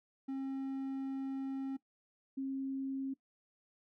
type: tone pair in turn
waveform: triangle / sine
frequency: 269 / 269 Hz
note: C4 / C4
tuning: +48 / +48 cents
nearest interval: unison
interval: 0 cents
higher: neither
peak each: -34 / -35 dBFS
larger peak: first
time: 0.28-1.77 / 2.37-3.14 s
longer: first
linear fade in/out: 10 ms
effects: noise-tail reverb RT60 0.1 s tail -19 dB re dry